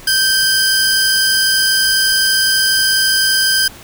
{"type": "tone pair together", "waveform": "sawtooth", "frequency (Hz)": [1563, 4962], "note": ["G6", "D#8"], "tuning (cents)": [-6, -6], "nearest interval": "octave + minor sixth", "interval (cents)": 2000, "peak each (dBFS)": -11, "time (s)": [0.07, 3.68], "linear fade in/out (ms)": 5, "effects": ["pink hiss -37 dBFS RMS until 3.83 s"]}